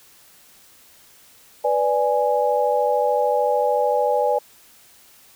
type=chord; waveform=sine; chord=G# diminished; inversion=first; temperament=equal; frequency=493.9 / 587.3 / 830.6 Hz; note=B4 / D5 / G#5; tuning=0 / 0 / 0 cents; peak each=-21 dBFS; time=1.64-4.39 s; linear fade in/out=10 ms; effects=white hiss -51 dBFS RMS until 5.35 s